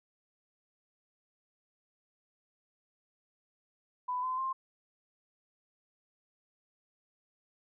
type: tone with pitch steps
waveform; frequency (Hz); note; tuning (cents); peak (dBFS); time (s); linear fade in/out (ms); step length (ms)
sine; 997 / 1025.6 / 1055.1; B5 / C6 / C6; +16 / -35 / +14; -31; 4.08-4.53; 10; 150
effects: none